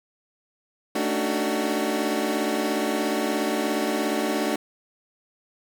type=tone cluster; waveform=25% pulse; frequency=221.9 / 287.3 / 304.3 / 375.3 Hz; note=A3 / D4 / D#4 / F#4; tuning=+15 / -38 / -38 / +25 cents; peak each=-25 dBFS; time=0.95-4.56 s; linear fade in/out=5 ms; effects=none